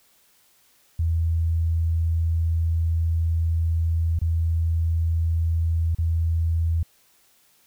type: tone with dropouts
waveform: sine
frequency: 82.41 Hz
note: E2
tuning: in tune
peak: -19 dBFS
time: 0.99-6.83 s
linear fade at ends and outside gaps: 5 ms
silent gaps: 4.19-4.215 / 5.949-5.985 s
effects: white hiss -60 dBFS RMS until 7.66 s